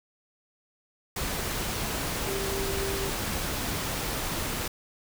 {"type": "tone in noise", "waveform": "sine", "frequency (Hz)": 392, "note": "G4", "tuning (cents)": 0, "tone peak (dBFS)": -32, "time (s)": [2.27, 3.1], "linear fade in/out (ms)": 5, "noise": "pink", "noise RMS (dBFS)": -31, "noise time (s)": [1.16, 4.68], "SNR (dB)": -4, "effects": []}